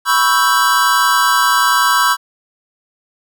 square chord, C# half-diminished seventh, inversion third, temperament equal, 987.8 / 1108.7 / 1318.5 / 1568 Hz, B5 / C#6 / E6 / G6, 0 / 0 / 0 / 0 cents, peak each -17 dBFS, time 0.05-2.17 s, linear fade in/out 50 ms, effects none

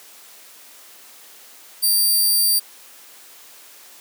5% pulse tone, 4699 Hz, D8, in tune, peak -8 dBFS, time 1.82-2.6 s, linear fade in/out 20 ms, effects white hiss -45 dBFS RMS until 4 s + high-pass 300 Hz 12 dB/octave

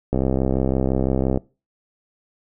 click train, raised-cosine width 2 ms, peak -7 dBFS, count 83, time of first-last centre 0.13-1.374 s, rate 65.9 Hz, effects noise-tail reverb RT60 0.3 s tail -22 dB re dry

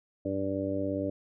harmonic tone, 97.3 Hz, G2, 12 cents flat, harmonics 1 / 2 / 3 / 4 / 5 / 6, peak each -38 / -40 / -32 / -40 / -37 / -34 dBFS, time 0.25-1.1 s, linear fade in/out 5 ms, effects none

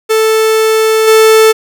45% pulse tone with level steps, 440 Hz, A4, in tune, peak -7 / -3 dBFS, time 0.09-1.53 s, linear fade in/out 20 ms, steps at 1.07 s, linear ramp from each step 10 ms, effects none

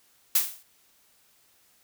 blue noise with exponential decay, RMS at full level -18 dBFS, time 0.35-0.63 s, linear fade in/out 5 ms, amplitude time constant 60 ms, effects white hiss -63 dBFS RMS until 1.83 s

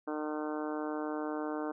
harmonic tone, 152.2 Hz, D#3, 38 cents flat, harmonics 2 / 3 / 4 / 5 / 6 / 7 / 8 / 9 / 10, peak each -36 / -40 / -42 / -44 / -46 / -47 / -48 / -49 / -50 dBFS, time 0.07-1.72 s, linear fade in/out 10 ms, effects none

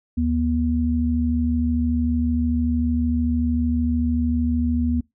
sine tone pair together, 76 / 241.3 Hz, D#2 / B3, -40 / -40 cents, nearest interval octave + minor sixth, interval 2000 cents, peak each -22 / -20 dBFS, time 0.17-5.01 s, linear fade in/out 10 ms, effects noise-tail reverb RT60 0.2 s tail -24 dB re dry

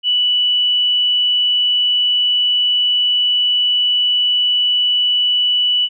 sine tone, 2960 Hz, F#7, in tune, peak -12 dBFS, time 0.03-5.89 s, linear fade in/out 50 ms, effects none

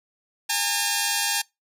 5% pulse tone pair together, 816.1 / 905 Hz, G#5 / A5, -31 / +48 cents, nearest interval major second, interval 179 cents, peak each -13 dBFS, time 0.49-1.42 s, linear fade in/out 10 ms, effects noise-tail reverb RT60 0.2 s tail -24 dB re dry

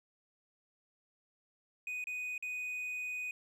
triangle tone with dropouts, 2489 Hz, D#7, in tune, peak -35 dBFS, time 1.87-3.31 s, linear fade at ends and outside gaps 2 ms, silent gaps 2.041-2.07 / 2.379-2.425 s, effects none

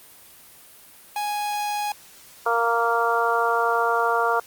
45% pulse tone, 830.6 Hz, G#5, in tune, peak -24 dBFS, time 1.16-1.92 s, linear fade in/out 2 ms
harmonic tone, 232.4 Hz, A#3, 5 cents flat, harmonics 2 / 3 / 4 / 5 / 6, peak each -25 / -25 / -25 / -25 / -25 dBFS, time 2.46-4.4 s, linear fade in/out 5 ms
effects white hiss -48 dBFS RMS until 4.46 s + Opus 32 kbps

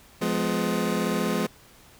25% pulse chord, F diminished, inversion none, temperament just, 174.61 / 209.5 / 251.4 Hz, F3 / Ab3 / Cb4, 0 / +15 / +31 cents, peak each -25 / -23 / -26 dBFS, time 0.21-1.47 s, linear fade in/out 10 ms, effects pink hiss -53 dBFS RMS until 1.99 s

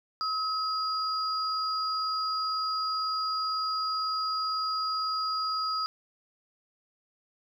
sine tone pair together, 1282 / 4840 Hz, E6 / D#8, -49 / -49 cents, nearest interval octave + major seventh, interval 2300 cents, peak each -29 / -32 dBFS, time 0.21-5.86 s, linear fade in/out 0 ms, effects 10-bit

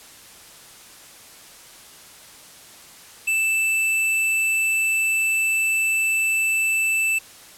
square tone, 2645 Hz, E7, 5 cents sharp, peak -19 dBFS, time 3.27-7.19 s, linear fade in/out 10 ms, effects white hiss -45 dBFS RMS until 7.57 s + low-pass 12000 Hz 12 dB/octave

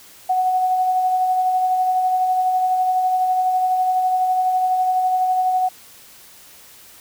sine tone with tremolo, 741 Hz, F#5, 2 cents sharp, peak -14 dBFS, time 0.29-5.69 s, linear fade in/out 10 ms, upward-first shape sine, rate 12 Hz, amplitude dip 30%, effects white hiss -45 dBFS RMS until 7 s

